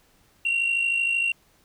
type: tone pair together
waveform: sine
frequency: 2741 / 2794 Hz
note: F7 / F7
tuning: -33 / 0 cents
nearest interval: unison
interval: 33 cents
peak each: -20 / -26 dBFS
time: 0.45-1.32 s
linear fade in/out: 5 ms
effects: tanh soft clip ceiling -18 dBFS + pink hiss -61 dBFS RMS until 1.64 s